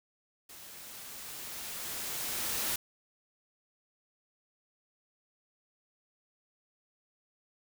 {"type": "noise with level ramp", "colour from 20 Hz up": "white", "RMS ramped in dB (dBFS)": [-50, -32], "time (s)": [0.49, 2.76], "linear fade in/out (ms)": 5, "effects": []}